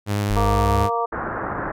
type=tone with vibrato; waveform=sawtooth; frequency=102.6 Hz; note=G#2; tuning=21 cents flat; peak=-16 dBFS; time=0.06-0.9 s; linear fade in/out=50 ms; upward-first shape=triangle; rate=9.4 Hz; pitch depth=21 cents each way
type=linear sweep; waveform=sine; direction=up; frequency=38.9 to 76.8 Hz; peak=-21 dBFS; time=0.29-0.86 s; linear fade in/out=20 ms
type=harmonic tone; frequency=233.1 Hz; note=A#3; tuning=in tune; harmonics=2 / 3 / 4 / 5; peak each=-25 / -25 / -25 / -25 dBFS; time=0.36-1.06 s; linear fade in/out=10 ms
type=low-pass noise; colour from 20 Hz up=white; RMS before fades=-27 dBFS; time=1.12-1.72 s; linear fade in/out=10 ms; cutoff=1600 Hz; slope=48 dB/octave
effects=none